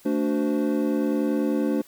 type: tone cluster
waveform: triangle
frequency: 220.7 / 290.8 / 372.1 / 516 Hz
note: A3 / D4 / F#4 / C5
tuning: +5 / -17 / +10 / -24 cents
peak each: -24 / -22 / -28 / -28 dBFS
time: 0.05-1.82 s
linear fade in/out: 10 ms
effects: white hiss -53 dBFS RMS until 1.87 s